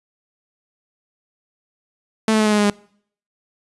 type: tone with pitch steps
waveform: sawtooth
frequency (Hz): 220 / 217.3 / 214.7 / 212.1 / 209.6 / 207.1 / 204.6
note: A3 / A3 / A3 / G#3 / G#3 / G#3 / G#3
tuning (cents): 0 / -21 / -42 / +37 / +16 / -5 / -26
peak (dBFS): -10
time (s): 2.28-2.7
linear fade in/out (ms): 2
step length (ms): 60
effects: noise-tail reverb RT60 0.6 s tail -24 dB re dry + resampled to 24000 Hz